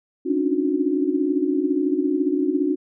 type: tone cluster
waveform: sine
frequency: 274.8 / 289.1 / 306.9 / 363.8 Hz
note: C#4 / D4 / D#4 / F#4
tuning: -15 / -27 / -24 / -29 cents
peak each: -24 dBFS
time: 0.25-2.76 s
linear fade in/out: 20 ms
effects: none